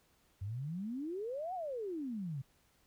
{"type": "exponential two-way sweep", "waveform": "sine", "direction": "up then down", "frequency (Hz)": [91.9, 769, 127.7], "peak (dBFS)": -37, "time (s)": [0.41, 2.42], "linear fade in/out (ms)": 10, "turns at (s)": 1.54, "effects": ["pink hiss -71 dBFS RMS until 2.86 s"]}